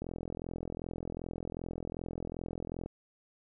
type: click train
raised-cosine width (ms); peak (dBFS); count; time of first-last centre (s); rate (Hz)
2; -25; 122; 0.02-2.86; 42.6
effects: none